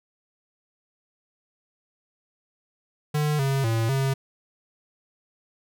square tone with pitch steps, 150.1 / 136.3 / 113.4 / 135.2 Hz, D3 / C#3 / A#2 / C#3, +38 / -29 / -47 / -43 cents, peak -22 dBFS, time 3.14-4.14 s, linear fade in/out 10 ms, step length 250 ms, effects none

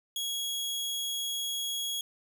sawtooth tone, 3322 Hz, G#7, in tune, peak -28 dBFS, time 0.16-2.01 s, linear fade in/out 2 ms, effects none

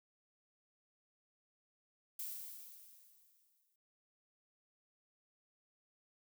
violet noise with exponential decay, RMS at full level -42 dBFS, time 2.19-3.76 s, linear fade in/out 5 ms, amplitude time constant 340 ms, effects none

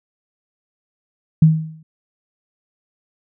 sine tone with exponential decay, 158.4 Hz, D#3, 31 cents sharp, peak -4 dBFS, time 1.42-1.83 s, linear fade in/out 5 ms, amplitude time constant 87 ms, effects none

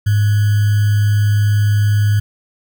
sine tone with sample-and-hold, 103.83 Hz, G#2, in tune, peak -10 dBFS, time 0.06-2.2 s, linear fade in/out 10 ms, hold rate 1575 Hz, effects none

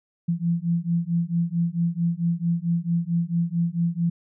sine beating tone pair, 167.7 / 172.2 Hz, E3 / F3, +30 / -24 cents, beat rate 4.5 Hz, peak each -24 dBFS, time 0.28-4.1 s, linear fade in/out 10 ms, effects none

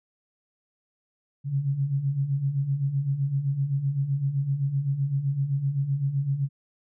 sine beating tone pair, 133.4 / 141.2 Hz, C3 / C#3, +34 / +32 cents, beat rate 7.8 Hz, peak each -30 / -24 dBFS, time 1.44-6.49 s, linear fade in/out 50 ms, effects none

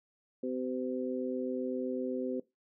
harmonic tone, 127.8 Hz, C3, 40 cents flat, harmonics 2 / 3 / 4, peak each -35 / -37 / -38 dBFS, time 0.43-2.4 s, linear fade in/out 5 ms, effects noise-tail reverb RT60 0.2 s tail -19 dB re dry

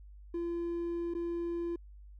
triangle tone with dropouts, 341.7 Hz, F4, 38 cents flat, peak -30 dBFS, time 0.34-1.76 s, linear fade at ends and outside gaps 5 ms, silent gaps 1.139-1.149 s, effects tanh soft clip ceiling -26 dBFS + added 50 Hz sine -49 dBFS peak until 2.19 s

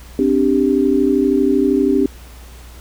sine chord, C suspended second, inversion none, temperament just, 261.6 / 294.3 / 392.4 Hz, C4 / D4 / G4, 0 / +4 / +2 cents, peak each -16 dBFS, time 0.19-2.06 s, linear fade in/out 2 ms, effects added 60 Hz sine -36 dBFS peak until 2.8 s + pink hiss -43 dBFS RMS until 2.8 s

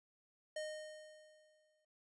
square tone with exponential decay, 616 Hz, D#5, 17 cents flat, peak -40 dBFS, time 0.56-1.85 s, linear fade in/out 5 ms, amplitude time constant 280 ms, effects noise-tail reverb RT60 0.1 s tail -24 dB re dry + resampled to 24000 Hz

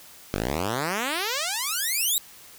5% pulse exponential sweep, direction up, 46.25 to 3951 Hz, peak -14 dBFS, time 0.34-2.18 s, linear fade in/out 0 ms, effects white hiss -48 dBFS RMS until 2.58 s

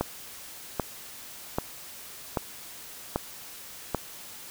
click train, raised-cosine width 1 ms, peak -11 dBFS, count 6, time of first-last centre 0.01-3.947 s, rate 1.27 Hz, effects white hiss -44 dBFS RMS until 4.5 s

